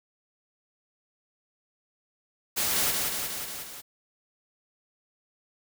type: noise with echo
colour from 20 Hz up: white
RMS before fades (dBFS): -27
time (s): 2.56-2.92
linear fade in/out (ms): 20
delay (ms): 180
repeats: 5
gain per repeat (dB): -3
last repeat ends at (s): 3.82
effects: none